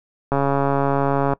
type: click train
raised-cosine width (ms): 1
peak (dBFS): -6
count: 142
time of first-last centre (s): 0.32-1.334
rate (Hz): 139
effects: noise-tail reverb RT60 0.1 s tail -21 dB re dry